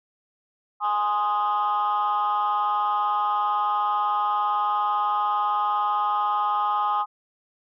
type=chord; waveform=sine; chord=Ab major; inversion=none; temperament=equal; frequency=830.6 / 1046.5 / 1244.5 Hz; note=Ab5 / C6 / Eb6; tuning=0 / 0 / 0 cents; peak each=-23 / -26 / -23 dBFS; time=0.8-7.06 s; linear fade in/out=50 ms; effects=tanh soft clip ceiling -16 dBFS